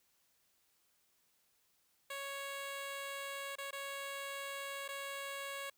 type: tone with dropouts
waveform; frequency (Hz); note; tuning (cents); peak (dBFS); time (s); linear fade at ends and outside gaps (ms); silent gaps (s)
10% pulse; 554.4; C#5; 0; -33; 2.1-5.7; 5; 3.556-3.583 / 3.709-3.728 / 4.88-4.887
effects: white hiss -75 dBFS RMS until 5.77 s